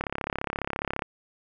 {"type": "click train", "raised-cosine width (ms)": 0.5, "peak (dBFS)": -13, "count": 36, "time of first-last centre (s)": [0.01, 1.022], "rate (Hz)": 34.6, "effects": []}